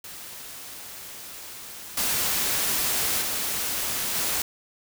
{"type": "noise with level steps", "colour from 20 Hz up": "white", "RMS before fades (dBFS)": [-40, -25, -28, -26], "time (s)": [0.04, 4.42], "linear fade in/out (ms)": 2, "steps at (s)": [1.97, 3.21, 4.14], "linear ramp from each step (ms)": 5, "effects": []}